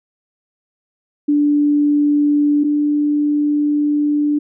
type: tone pair in turn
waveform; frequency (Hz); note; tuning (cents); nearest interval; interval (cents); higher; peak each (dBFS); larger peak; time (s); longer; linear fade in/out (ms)
sine; 292.6 / 294.6; D4 / D4; -6 / +6; unison; 12; second; -11 / -13; first; 1.28-2.64 / 2.64-4.39; second; 10
effects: none